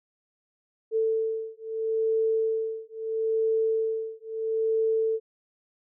sine beating tone pair, 444.1 / 444.86 Hz, A4 / A4, +16 / +19 cents, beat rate 0.76 Hz, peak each -27 / -27 dBFS, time 0.91-5.2 s, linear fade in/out 50 ms, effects none

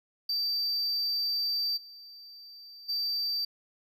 triangle tone with level steps, 4655 Hz, D8, 16 cents flat, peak -26 / -45 / -27 dBFS, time 0.29-3.45 s, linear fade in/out 5 ms, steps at 1.76 / 2.88 s, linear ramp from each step 20 ms, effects none

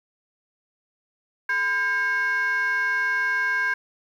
sine tone with frequency modulation, 1600 Hz, G6, 35 cents sharp, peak -19 dBFS, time 1.49-3.74 s, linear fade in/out 5 ms, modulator 587 Hz, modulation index 0.64, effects tanh soft clip ceiling -18 dBFS + 9-bit

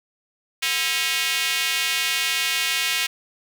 square tone with high-pass filter, 146.83 Hz, D3, in tune, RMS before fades -23 dBFS, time 0.62-3.07 s, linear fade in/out 10 ms, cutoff 2500 Hz, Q 1.8, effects none

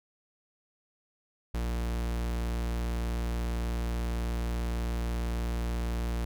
45% pulse tone, 58.27 Hz, A#1, in tune, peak -29 dBFS, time 1.54-6.25 s, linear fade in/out 5 ms, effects none

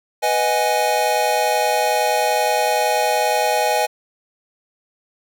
square chord, G# minor seventh, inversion first, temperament equal, 493.9 / 622.3 / 740 / 830.6 Hz, B4 / D#5 / F#5 / G#5, 0 / 0 / 0 / 0 cents, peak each -24 / -22 / -26 / -20 dBFS, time 0.22-3.87 s, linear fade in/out 20 ms, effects none

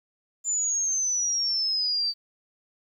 sine exponential sweep, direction down, 7150 to 4603 Hz, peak -23 dBFS, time 0.44-2.14 s, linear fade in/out 50 ms, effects 10-bit

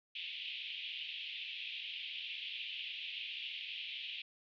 white band-pass noise, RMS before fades -44 dBFS, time 0.15-4.22 s, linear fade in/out 5 ms, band 2500 to 3400 Hz, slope 48 dB/octave, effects none

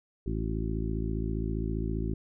harmonic tone with a mistuned harmonic, 55 Hz, A1, in tune, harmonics 1 / 2 / 3 / 4 / 5 / 6 / 7, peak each -32 / -35 / -37 / -38 / -39 / -40 / -40 dBFS, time 0.26-2.14 s, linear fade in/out 5 ms, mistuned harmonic 7, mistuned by -42 cents, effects none

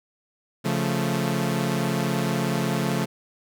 sawtooth chord, Db augmented, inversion none, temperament equal, 138.59 / 174.61 / 220 Hz, Db3 / F3 / A3, 0 / 0 / 0 cents, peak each -23 dBFS, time 0.64-3.06 s, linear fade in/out 20 ms, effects none

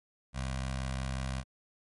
15% pulse tone with notch filter, 65.6 Hz, C2, 5 cents sharp, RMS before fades -35 dBFS, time 0.33-1.44 s, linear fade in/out 50 ms, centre 330 Hz, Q 0.65, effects MP3 48 kbps

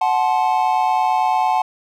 triangle chord, F# diminished, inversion none, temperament equal with one note detuned, 740 / 868.9 / 1046.5 Hz, F#5 / A5 / C6, 0 / -22 / 0 cents, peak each -16 / -16 / -22 dBFS, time 0.01-1.62 s, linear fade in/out 5 ms, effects none

